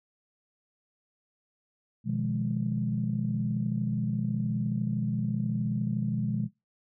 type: chord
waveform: sine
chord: F half-diminished seventh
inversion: second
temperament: equal with one note detuned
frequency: 123.47 / 155.56 / 174.61 / 208.5 Hz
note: Cb3 / Eb3 / F3 / Ab3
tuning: 0 / 0 / 0 / +7 cents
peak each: -31 / -34 / -34 / -30 dBFS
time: 2.04-6.49 s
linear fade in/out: 50 ms
effects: noise-tail reverb RT60 0.2 s tail -19 dB re dry + tanh soft clip ceiling -16 dBFS